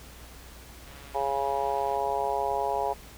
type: click train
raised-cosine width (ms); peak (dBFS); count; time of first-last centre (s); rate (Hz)
0.3; -34; 153; 0.87-1.956; 140
type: harmonic tone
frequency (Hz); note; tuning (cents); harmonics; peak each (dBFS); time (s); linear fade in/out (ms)
138.59; C#3; 0; 3 / 4 / 5 / 6 / 7; -33 / -33 / -31 / -30 / -33; 1.14-2.94; 20
effects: added 60 Hz sine -49 dBFS peak until 3.17 s + pink hiss -49 dBFS RMS until 3.17 s